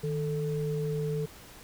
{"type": "tone pair together", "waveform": "sine", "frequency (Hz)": [154.22, 440], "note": ["D#3", "A4"], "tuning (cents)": [-15, 0], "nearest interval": "octave + tritone", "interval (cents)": 1815, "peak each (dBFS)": [-30, -32], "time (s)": [0.03, 1.26], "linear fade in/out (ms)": 10, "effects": ["pink hiss -50 dBFS RMS until 1.63 s"]}